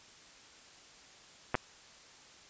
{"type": "clicks", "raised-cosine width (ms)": 0.5, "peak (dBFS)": -14, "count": 2, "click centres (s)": [1.544, 1.552], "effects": ["white hiss -56 dBFS RMS until 2.49 s", "resampled to 16000 Hz"]}